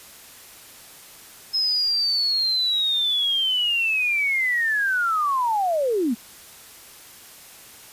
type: linear sweep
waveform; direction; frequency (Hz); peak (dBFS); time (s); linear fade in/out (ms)
sine; down; 5170 to 210.3; -19; 1.53-6.15; 20
effects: white hiss -45 dBFS RMS until 7.92 s + resampled to 32000 Hz